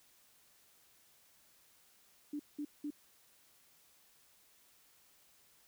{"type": "tone bursts", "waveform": "sine", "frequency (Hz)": 293.7, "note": "D4", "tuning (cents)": 0, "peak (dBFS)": -37, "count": 3, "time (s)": [2.33, 2.905], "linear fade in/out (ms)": 5, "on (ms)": 65, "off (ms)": 190, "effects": ["white hiss -67 dBFS RMS until 5.67 s"]}